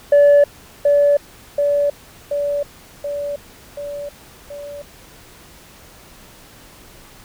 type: tone with echo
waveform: sine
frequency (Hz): 576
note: D5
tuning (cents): -34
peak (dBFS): -5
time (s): 0.12-0.44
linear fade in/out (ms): 5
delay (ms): 730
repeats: 6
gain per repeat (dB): -4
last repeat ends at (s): 4.82
effects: tanh soft clip ceiling -6 dBFS + pink hiss -44 dBFS RMS until 7.24 s